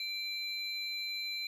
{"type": "tone pair together", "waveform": "triangle", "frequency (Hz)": [2349, 4053], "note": ["D7", "B7"], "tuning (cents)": [0, 44], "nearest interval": "major sixth", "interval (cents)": 944, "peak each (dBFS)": [-38, -36], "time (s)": [0, 1.47], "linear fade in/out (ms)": 2, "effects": []}